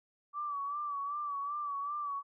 sine tone with vibrato, 1153 Hz, D6, 32 cents flat, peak -34 dBFS, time 0.33-2.23 s, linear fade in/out 50 ms, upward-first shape sine, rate 2.6 Hz, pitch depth 56 cents each way, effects none

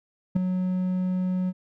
triangle tone with ADSR envelope, 183.8 Hz, F#3, 11 cents flat, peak -13 dBFS, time 0.35-1.53 s, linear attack 15 ms, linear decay 4 ms, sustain -8 dB, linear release 44 ms, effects none

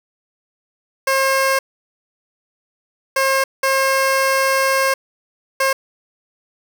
15% pulse tone bursts at uneven times, 536 Hz, C5, 42 cents sharp, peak -8 dBFS, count 4, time 1.07-1.59 / 3.16-3.44 / 3.63-4.94 / 5.6-5.73 s, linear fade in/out 5 ms, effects none

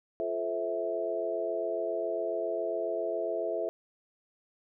sine chord, F major seventh, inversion none, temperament just, 349.2 / 436.5 / 523.8 / 654.8 Hz, F4 / A4 / C5 / E5, 0 / -14 / +2 / -12 cents, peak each -37 / -35 / -38 / -32 dBFS, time 0.2-3.69 s, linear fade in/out 0 ms, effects none

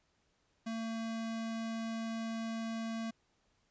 square tone, 225.9 Hz, A3, 46 cents sharp, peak -37 dBFS, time 0.66-3.11 s, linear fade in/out 10 ms, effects pink hiss -75 dBFS RMS until 3.7 s + resampled to 16000 Hz

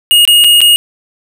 square tone with dropouts, 2865 Hz, F7, 44 cents sharp, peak -4 dBFS, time 0.11-0.76 s, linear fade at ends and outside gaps 0 ms, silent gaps 0.252-0.276 / 0.44-0.444 / 0.606-0.615 s, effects none

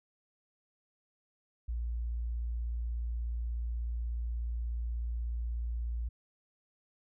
sine tone, 58.27 Hz, A#1, in tune, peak -32 dBFS, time 1.68-6.09 s, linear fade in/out 10 ms, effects none

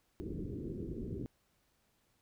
white low-pass noise, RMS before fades -41 dBFS, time 0.2-1.26 s, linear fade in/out 0 ms, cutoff 400 Hz, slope 48 dB/octave, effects pink hiss -75 dBFS RMS until 2.21 s

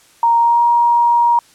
sine tone with pitch glide, 932.3 to 946.4 Hz, A#5 to A#5, 0 to +26 cents, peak -9 dBFS, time 0.23-1.39 s, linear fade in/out 2 ms, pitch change +26 cents, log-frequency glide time 0.37-0.63 s, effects white hiss -49 dBFS RMS until 1.54 s + low-pass 10000 Hz 12 dB/octave

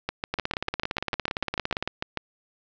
two click trains, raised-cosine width 0.3 ms, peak -11 / -11 dBFS, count 27 / 15, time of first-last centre 0.34-1.826 / 0.09-2.173 s, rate 17.5 / 6.72 Hz, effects resampled to 16000 Hz + 7-bit

